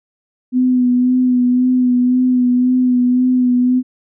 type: tone with vibrato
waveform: sine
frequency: 250.4 Hz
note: B3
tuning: 24 cents sharp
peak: -10 dBFS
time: 0.52-3.83 s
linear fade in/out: 50 ms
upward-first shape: sine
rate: 1.9 Hz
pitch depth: 25 cents each way
effects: none